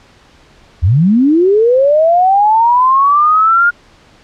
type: linear sweep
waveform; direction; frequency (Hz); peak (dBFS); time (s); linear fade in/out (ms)
sine; up; 73.42 to 1429; -6; 0.82-3.71; 20
effects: pink hiss -45 dBFS RMS until 4.23 s + low-pass 5000 Hz 12 dB/octave